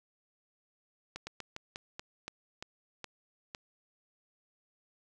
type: slowing click train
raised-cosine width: 0.2 ms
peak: -23 dBFS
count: 10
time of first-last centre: 1.16-3.549 s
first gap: 110 ms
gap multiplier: 1.21
effects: none